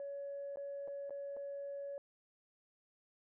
sine tone with dropouts, 562 Hz, C#5, 24 cents sharp, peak -40 dBFS, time 0-1.98 s, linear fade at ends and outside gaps 1 ms, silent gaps 0.559-0.571 / 0.876-0.881 / 1.096-1.106 / 1.366-1.37 s, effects tanh soft clip ceiling -37 dBFS

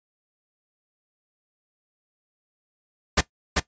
pink noise with echo, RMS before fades -17 dBFS, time 3.17-3.21 s, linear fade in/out 10 ms, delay 390 ms, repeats 1, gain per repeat -3 dB, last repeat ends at 3.6 s, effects noise-tail reverb RT60 0.1 s tail -17 dB re dry + resampled to 16000 Hz

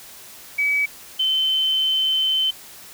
sine tone pair in turn, 2281 / 3072 Hz, C#7 / G7, +49 / -36 cents, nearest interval perfect fourth, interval 515 cents, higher second, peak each -17 dBFS, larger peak neither, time 0.58-0.86 / 1.19-2.51 s, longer second, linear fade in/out 10 ms, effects white hiss -42 dBFS RMS until 2.93 s

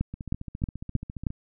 two click trains, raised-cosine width 5 ms, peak -13 / -23 dBFS, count 5 / 18, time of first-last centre 0.01-1.268 / 0.14-1.304 s, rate 3.18 / 14.6 Hz, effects none

